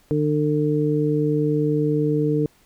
harmonic tone, 150 Hz, D3, 37 cents sharp, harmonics 1 / 2 / 3, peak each -22 / -22 / -22 dBFS, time 0.11-2.46 s, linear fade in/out 0 ms, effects pink hiss -58 dBFS RMS until 2.65 s

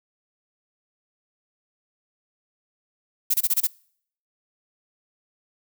violet noise bursts, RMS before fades -20 dBFS, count 6, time 3.3-3.672 s, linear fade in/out 10 ms, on 42 ms, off 24 ms, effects noise-tail reverb RT60 0.6 s tail -25 dB re dry

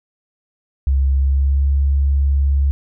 sine tone with pitch glide, 67.7 to 69.52 Hz, C#2 to C#2, -40 to +6 cents, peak -12 dBFS, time 0.87-2.71 s, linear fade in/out 0 ms, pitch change +46 cents, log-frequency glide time 1.13-1.68 s, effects none

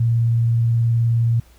sine tone with vibrato, 116.3 Hz, A#2, 4 cents flat, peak -14 dBFS, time 0-1.4 s, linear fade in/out 5 ms, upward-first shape triangle, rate 19 Hz, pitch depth 21 cents each way, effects added 60 Hz sine -48 dBFS peak until 1.58 s + pink hiss -54 dBFS RMS until 1.58 s

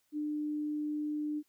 sine tone, 299.6 Hz, D4, 35 cents sharp, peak -32 dBFS, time 0.12-1.43 s, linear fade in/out 50 ms, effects white hiss -75 dBFS RMS until 1.48 s

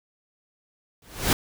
pink noise with exponential growth, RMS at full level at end -17 dBFS, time 1.02-1.33 s, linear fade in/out 2 ms, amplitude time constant 66 ms, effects none

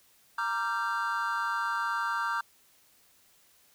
triangle chord, G minor seventh, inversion first, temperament equal with one note detuned, 932.3 / 1174.7 / 1375.3 / 1568 Hz, Bb5 / D6 / F6 / G6, 0 / 0 / -27 / 0 cents, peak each -32 dBFS, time 0.38-2.41 s, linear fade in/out 5 ms, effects white hiss -63 dBFS RMS until 3.74 s

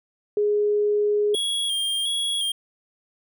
sine tone, 415.8 Hz, G#4, 2 cents sharp, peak -18 dBFS, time 0.37-1.35 s, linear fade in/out 2 ms
square tone with vibrato, 3268 Hz, G#7, 29 cents flat, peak -23 dBFS, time 1.34-2.52 s, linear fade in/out 5 ms, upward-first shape square, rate 1.4 Hz, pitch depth 34 cents each way
effects none

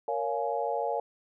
sine chord, Bb minor seventh, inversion none, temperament just, 466.2 / 559.4 / 699.2 / 839.1 Hz, Bb4 / Db5 / F5 / Ab5, 0 / +16 / +2 / +18 cents, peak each -33 dBFS, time 0.08-1 s, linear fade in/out 2 ms, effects none

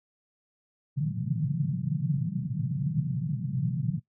pink band-pass noise, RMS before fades -29 dBFS, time 0.96-4 s, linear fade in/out 20 ms, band 130 to 170 Hz, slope 48 dB/octave, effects noise-tail reverb RT60 0.1 s tail -18 dB re dry

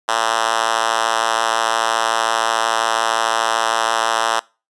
5% pulse tone with high-pass filter, 113.2 Hz, A2, 50 cents sharp, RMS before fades -18 dBFS, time 0.08-4.4 s, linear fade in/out 10 ms, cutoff 840 Hz, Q 1.1, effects noise-tail reverb RT60 0.3 s tail -23 dB re dry + resampled to 22050 Hz

